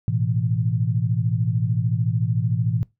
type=chord; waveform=sine; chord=A suspended second; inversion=none; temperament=equal; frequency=110 / 123.47 / 164.81 Hz; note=A2 / B2 / E3; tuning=0 / 0 / 0 cents; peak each=-22 / -23 / -26 dBFS; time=0.08-2.83 s; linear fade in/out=0 ms; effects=noise-tail reverb RT60 0.2 s tail -22 dB re dry